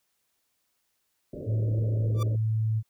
white low-pass noise, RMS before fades -38 dBFS, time 1.33-2.36 s, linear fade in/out 5 ms, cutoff 600 Hz, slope 96 dB/octave
sine tone, 110 Hz, A2, in tune, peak -23 dBFS, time 1.45-2.83 s, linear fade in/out 50 ms
45% pulse tone with exponential growth, 1169 Hz, D6, 8 cents flat, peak -30 dBFS, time 2.14-2.23 s, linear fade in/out 5 ms, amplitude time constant 19 ms
effects white hiss -75 dBFS RMS until 2.89 s

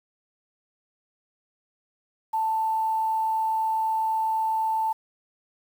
sine tone with quantisation, 884 Hz, A5, 8 cents sharp, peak -22 dBFS, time 2.33-4.93 s, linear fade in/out 10 ms, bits 8, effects none

